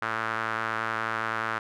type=tone with band-pass filter; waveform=sawtooth; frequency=111.9 Hz; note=A2; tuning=30 cents sharp; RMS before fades=-30 dBFS; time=0.02-1.59 s; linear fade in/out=5 ms; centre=1400 Hz; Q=3; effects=none